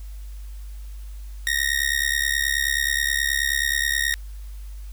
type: tone with amplitude modulation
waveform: sawtooth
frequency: 1864.7 Hz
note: A#6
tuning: in tune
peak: -13 dBFS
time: 1.47-4.14 s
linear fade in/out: 0 ms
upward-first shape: sine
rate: 69.4 Hz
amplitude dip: 95%
effects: added 50 Hz sine -33 dBFS peak until 4.92 s + white hiss -54 dBFS RMS until 4.92 s